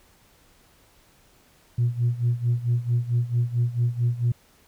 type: tone with tremolo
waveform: sine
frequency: 120 Hz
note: B2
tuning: 49 cents flat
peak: -16 dBFS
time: 1.78-4.32 s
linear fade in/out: 5 ms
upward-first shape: sine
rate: 4.5 Hz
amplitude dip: 85%
effects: tanh soft clip ceiling -15 dBFS + pink hiss -58 dBFS RMS until 4.67 s